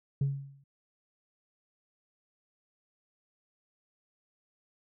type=tone with exponential decay; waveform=sine; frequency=138.59 Hz; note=C#3; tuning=in tune; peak=-21 dBFS; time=0.21-0.64 s; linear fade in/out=5 ms; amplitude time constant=93 ms; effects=tanh soft clip ceiling -23 dBFS